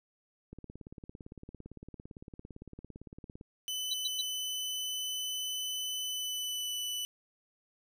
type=click train; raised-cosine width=3 ms; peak=-33 dBFS; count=52; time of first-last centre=0.53-3.411 s; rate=17.7 Hz
type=tone with pitch glide; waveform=sawtooth; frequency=3013 to 2980 Hz; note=F#7 to F#7; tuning=+31 to +12 cents; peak=-31 dBFS; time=3.68-7.05 s; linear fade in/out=0 ms; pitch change=-19 cents; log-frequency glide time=6.02-6.75 s
type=tone bursts; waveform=sine; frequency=3951 Hz; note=B7; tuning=in tune; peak=-30 dBFS; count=3; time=3.91-4.214 s; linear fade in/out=5 ms; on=28 ms; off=110 ms
effects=none